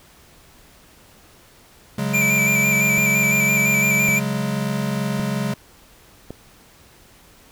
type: chord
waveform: square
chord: C# suspended fourth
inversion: none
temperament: equal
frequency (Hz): 138.59 / 185 / 207.7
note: C#3 / F#3 / G#3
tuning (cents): 0 / 0 / 0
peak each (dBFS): -26 / -28 / -25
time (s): 1.98-5.54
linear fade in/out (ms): 5
type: tone with vibrato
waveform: square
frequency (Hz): 2349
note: D7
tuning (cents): 0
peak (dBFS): -17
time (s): 2.13-4.2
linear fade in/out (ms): 20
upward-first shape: square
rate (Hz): 5.9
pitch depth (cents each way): 24
type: click train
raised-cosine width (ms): 2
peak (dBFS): -18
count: 4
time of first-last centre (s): 2.98-6.306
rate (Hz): 0.902
effects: pink hiss -50 dBFS RMS until 7.51 s